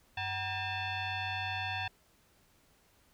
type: tone with frequency modulation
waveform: sine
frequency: 949 Hz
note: A#5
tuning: 31 cents sharp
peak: -33 dBFS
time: 0.17-1.88 s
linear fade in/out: 5 ms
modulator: 853 Hz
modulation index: 3
effects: pink hiss -67 dBFS RMS until 3.13 s